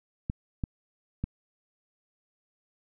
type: clicks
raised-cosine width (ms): 5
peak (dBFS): -17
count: 3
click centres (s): 0.299 / 0.638 / 1.24
effects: none